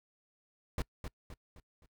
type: noise with echo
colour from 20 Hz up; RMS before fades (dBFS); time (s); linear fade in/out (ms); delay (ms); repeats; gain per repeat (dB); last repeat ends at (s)
brown; -33; 0.78-0.82; 2; 260; 4; -7; 1.86
effects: noise-tail reverb RT60 0.1 s tail -25 dB re dry